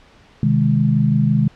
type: chord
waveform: sine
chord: Ab major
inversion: first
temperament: just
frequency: 129.78 / 155.74 / 207.7 Hz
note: C3 / Eb3 / Ab3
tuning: -14 / +2 / 0 cents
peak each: -17 dBFS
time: 0.43-1.48 s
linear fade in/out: 2 ms
effects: pink hiss -49 dBFS RMS until 1.55 s + low-pass 4000 Hz 12 dB/octave